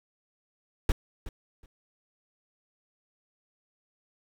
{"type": "noise with echo", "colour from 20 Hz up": "brown", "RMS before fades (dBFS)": -22, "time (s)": [0.89, 0.92], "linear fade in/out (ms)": 2, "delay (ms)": 370, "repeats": 2, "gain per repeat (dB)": -15, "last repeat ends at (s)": 1.66, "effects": []}